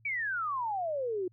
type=exponential sweep; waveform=sine; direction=down; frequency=2335 to 350.8 Hz; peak=-30 dBFS; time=0.05-1.28 s; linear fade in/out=5 ms; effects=added 112 Hz sine -60 dBFS peak until 1.32 s